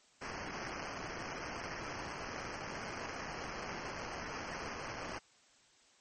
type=noise with sample-and-hold; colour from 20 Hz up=white; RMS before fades=-43 dBFS; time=0.21-5.19 s; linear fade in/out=10 ms; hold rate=3675 Hz; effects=white hiss -66 dBFS RMS until 6 s + MP3 32 kbps